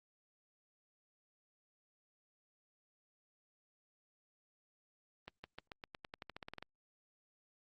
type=accelerating click train; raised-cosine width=0.3 ms; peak=-30 dBFS; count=16; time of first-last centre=5.28-6.626 s; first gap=160 ms; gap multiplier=0.91; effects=Opus 32 kbps